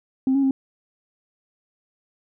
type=tone with pitch steps; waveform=sine; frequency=263.4 / 275.2 / 267.8 Hz; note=C4 / C#4 / C4; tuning=+12 / -12 / +40 cents; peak=-15 dBFS; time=0.27-0.51 s; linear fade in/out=2 ms; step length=80 ms; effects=tanh soft clip ceiling -13 dBFS